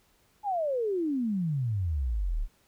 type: exponential sweep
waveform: sine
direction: down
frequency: 860 to 32.3 Hz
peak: -26 dBFS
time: 0.43-2.48 s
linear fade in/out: 50 ms
effects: pink hiss -66 dBFS RMS until 2.67 s